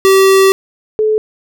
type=tone pair in turn; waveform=square / sine; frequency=385.6 / 431.6 Hz; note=G4 / A4; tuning=-28 / -33 cents; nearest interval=major second; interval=195 cents; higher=second; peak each=-6 / -9 dBFS; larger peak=first; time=0.05-0.52 / 0.99-1.18 s; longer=first; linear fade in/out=0 ms; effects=none